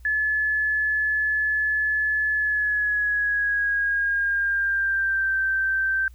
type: tone with pitch glide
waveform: sine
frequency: 1720 to 1559.1 Hz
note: A6 to G6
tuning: -40 to -10 cents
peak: -20 dBFS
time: 0.05-6.08 s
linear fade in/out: 2 ms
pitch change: -170 cents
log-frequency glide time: 2.31-5.38 s
effects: added 60 Hz sine -43 dBFS peak until 6.14 s + white hiss -63 dBFS RMS until 6.14 s